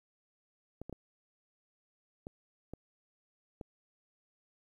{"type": "clicks", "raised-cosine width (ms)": 2, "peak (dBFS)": -29, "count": 6, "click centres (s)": [0.816, 0.896, 0.927, 2.269, 2.736, 3.612], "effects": ["11-bit"]}